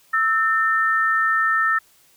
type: tone pair together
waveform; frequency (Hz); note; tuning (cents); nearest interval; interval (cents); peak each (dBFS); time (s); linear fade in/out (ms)
sine; 1313.9 / 1800; E6 / A6; -6 / +39; perfect fourth; 545; -19; 0.13-1.79; 10
effects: white hiss -56 dBFS RMS until 2.16 s

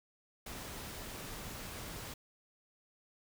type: noise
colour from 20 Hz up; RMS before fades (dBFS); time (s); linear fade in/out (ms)
pink; -45; 0.46-2.14; 5
effects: none

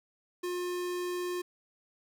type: tone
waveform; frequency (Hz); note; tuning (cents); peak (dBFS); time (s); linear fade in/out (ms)
square; 356.6; F4; +36; -33; 0.43-1.42; 10
effects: 10-bit

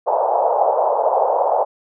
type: band-pass noise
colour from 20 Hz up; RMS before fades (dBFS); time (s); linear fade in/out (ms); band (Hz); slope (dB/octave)
white; -17; 0.06-1.65; 20; 490 to 890; 48
effects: none

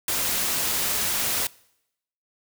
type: noise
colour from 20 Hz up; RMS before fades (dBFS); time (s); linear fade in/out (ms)
white; -25; 0.08-1.47; 2
effects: noise-tail reverb RT60 0.8 s tail -23 dB re dry

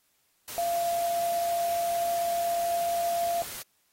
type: tone in noise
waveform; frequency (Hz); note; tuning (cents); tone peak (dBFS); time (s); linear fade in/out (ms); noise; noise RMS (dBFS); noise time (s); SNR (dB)
sine; 687; F5; -29; -25; 0.58-3.42; 0; white; -39; 0.48-3.62; +11
effects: white hiss -70 dBFS RMS until 3.92 s + AAC 48 kbps

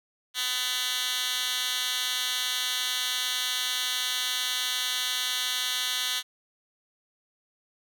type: tone with high-pass filter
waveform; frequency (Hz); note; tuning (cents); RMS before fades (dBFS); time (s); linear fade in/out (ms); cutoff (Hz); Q
10% pulse; 251.3; B3; +30; -29; 0.34-6.23; 50; 2800; 2.2
effects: none

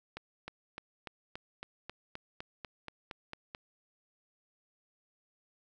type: accelerating click train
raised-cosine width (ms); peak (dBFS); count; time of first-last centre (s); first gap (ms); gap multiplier
0.3; -25; 14; 0.17-3.549; 310; 0.97
effects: none

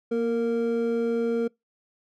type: tone pair together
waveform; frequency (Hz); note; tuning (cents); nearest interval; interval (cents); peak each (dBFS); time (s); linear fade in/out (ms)
triangle; 234.5 / 462.5; A#3 / A#4; +11 / -14; octave; 1175; -25 / -22; 0.11-1.48; 10
effects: noise-tail reverb RT60 0.2 s tail -26 dB re dry

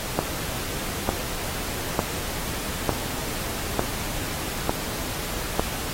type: click train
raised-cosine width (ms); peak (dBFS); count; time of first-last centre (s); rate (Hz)
1; -6; 7; 0.19-5.595; 1.11
effects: pink hiss -31 dBFS RMS until 5.93 s + AAC 48 kbps

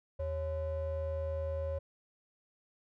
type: ring-modulated tone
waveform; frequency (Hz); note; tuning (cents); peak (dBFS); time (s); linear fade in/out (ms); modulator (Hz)
triangle; 235.3; A#3; +16; -28; 0.19-1.79; 10; 315
effects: none

